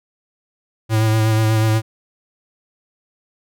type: tone with vibrato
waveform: square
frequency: 110 Hz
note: A2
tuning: in tune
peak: -14 dBFS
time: 0.89-1.82 s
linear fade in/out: 50 ms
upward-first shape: sine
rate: 8.2 Hz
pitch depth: 23 cents each way
effects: none